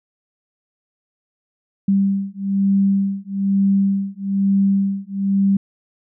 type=beating tone pair; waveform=sine; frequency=196 / 197.1 Hz; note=G3 / G3; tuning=0 / +10 cents; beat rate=1.1 Hz; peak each=-18 dBFS; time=1.88-5.57 s; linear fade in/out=5 ms; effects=none